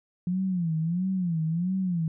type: tone with vibrato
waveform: sine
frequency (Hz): 173.7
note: F3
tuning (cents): -9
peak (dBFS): -24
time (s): 0.27-2.08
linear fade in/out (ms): 2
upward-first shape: sine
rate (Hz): 1.5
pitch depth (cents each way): 160
effects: none